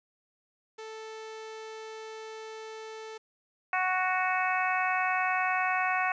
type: tone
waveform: sawtooth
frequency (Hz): 440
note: A4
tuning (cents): 0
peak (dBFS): -36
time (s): 0.78-3.18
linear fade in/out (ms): 10
type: harmonic tone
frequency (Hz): 370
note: F#4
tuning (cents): 0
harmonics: 2 / 3 / 4 / 5 / 6 / 7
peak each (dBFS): -30 / -32 / -33 / -34 / -35 / -35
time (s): 3.73-6.12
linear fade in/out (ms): 2
effects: resampled to 16000 Hz + 10-bit